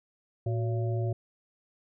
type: harmonic tone with a mistuned harmonic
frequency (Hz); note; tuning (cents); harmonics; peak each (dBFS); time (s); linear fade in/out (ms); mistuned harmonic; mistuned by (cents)
113.3; A#2; -49; 1 / 3 / 5 / 6; -27 / -36 / -40 / -41; 0.46-1.13; 5; 3; +140
effects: none